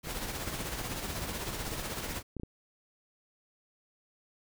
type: noise with tremolo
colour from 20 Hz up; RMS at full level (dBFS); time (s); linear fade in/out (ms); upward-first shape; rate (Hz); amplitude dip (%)
pink; -35; 0.03-2.23; 50; triangle; 16; 50
type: clicks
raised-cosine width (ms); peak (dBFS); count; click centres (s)
3; -26; 9; 0.072 / 0.476 / 0.542 / 0.813 / 1.679 / 1.719 / 2.367 / 2.398 / 2.434
effects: none

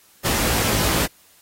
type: noise with comb filter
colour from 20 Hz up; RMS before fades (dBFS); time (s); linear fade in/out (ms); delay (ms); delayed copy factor
pink; -21; 0.24-1.07; 20; 18; +0.85
effects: white hiss -54 dBFS RMS until 1.41 s + AAC 48 kbps

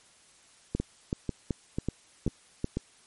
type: two click trains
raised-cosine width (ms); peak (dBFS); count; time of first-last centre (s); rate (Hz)
3; -15 / -16; 6 / 5; 0.75-2.644 / 0.8-2.77; 2.64 / 2.03
effects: white hiss -59 dBFS RMS until 3.06 s + MP3 48 kbps

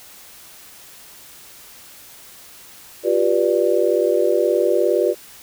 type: chord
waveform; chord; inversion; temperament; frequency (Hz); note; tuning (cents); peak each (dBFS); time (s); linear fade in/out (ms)
sine; G dominant seventh; third; just; 352.8 / 392 / 490 / 588; F4 / G4 / B4 / D5; +18 / 0 / -14 / +2; -20; 3.03-5.15; 50
effects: white hiss -43 dBFS RMS until 5.42 s

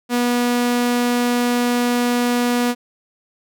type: tone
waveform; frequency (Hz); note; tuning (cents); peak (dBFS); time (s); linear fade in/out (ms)
sawtooth; 242.8; B3; -29; -12; 0.09-2.75; 50
effects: none

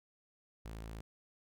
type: tone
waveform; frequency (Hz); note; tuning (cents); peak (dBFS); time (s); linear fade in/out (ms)
sawtooth; 55; A1; 0; -40; 0.65-1.01; 5
effects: none

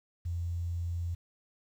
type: tone with quantisation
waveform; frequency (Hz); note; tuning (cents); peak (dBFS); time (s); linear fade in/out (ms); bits
sine; 85.9; F2; -28; -31; 0.25-1.15; 10; 10
effects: none

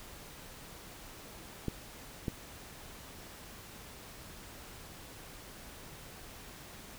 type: clicks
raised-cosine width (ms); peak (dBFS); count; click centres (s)
3; -20; 2; 1.683 / 2.282
effects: pink hiss -50 dBFS RMS until 6.98 s

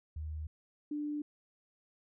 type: tone pair in turn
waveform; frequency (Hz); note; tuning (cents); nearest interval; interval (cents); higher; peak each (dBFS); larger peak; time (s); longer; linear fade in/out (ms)
sine; 77.3 / 296.1; D#2 / D4; -11 / +14; octave + major seventh; 2325; second; -37 / -34; second; 0.16-0.47 / 0.91-1.22; neither; 5
effects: none

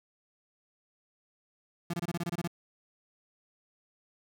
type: tone bursts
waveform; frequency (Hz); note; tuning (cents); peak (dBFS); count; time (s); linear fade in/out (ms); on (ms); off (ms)
35% pulse; 171.6; F3; -30; -29; 10; 1.9-2.476; 5; 36; 24
effects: none

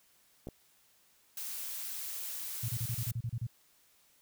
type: clicks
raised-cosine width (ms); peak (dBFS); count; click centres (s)
2; -28 / -30; 2; 0.471 / 0.487
type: noise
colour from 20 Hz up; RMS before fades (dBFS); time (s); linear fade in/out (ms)
blue; -40; 1.37-3.11; 2
type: tone bursts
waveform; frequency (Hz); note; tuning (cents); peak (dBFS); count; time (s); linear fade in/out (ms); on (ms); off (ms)
sine; 117; A#2; +7; -32; 10; 2.63-3.468; 5; 55; 32
effects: white hiss -67 dBFS RMS until 4.21 s

